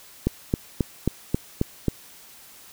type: click train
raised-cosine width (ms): 3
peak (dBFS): -7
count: 7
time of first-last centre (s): 0.27-1.883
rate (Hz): 3.72
effects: white hiss -48 dBFS RMS until 2.72 s